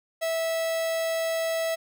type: tone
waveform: 45% pulse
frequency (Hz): 654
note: E5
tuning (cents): -14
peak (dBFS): -25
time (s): 0.21-1.76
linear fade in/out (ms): 20
effects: none